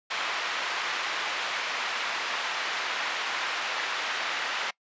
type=band-pass noise; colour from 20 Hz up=pink; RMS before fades=-31 dBFS; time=0.1-4.71 s; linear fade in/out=10 ms; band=1100 to 3300 Hz; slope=12 dB/octave; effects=noise-tail reverb RT60 0.1 s tail -24 dB re dry + resampled to 16000 Hz